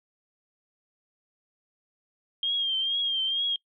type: tone with vibrato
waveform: sine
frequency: 3210 Hz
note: G7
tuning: 40 cents sharp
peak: -24 dBFS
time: 2.43-3.56 s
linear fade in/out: 2 ms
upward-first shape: triangle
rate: 2.2 Hz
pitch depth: 65 cents each way
effects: noise-tail reverb RT60 0.1 s tail -23 dB re dry